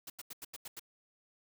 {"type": "noise bursts", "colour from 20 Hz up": "white", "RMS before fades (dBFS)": -45, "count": 7, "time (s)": [0.07, 0.796], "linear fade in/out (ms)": 5, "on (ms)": 30, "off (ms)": 86, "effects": []}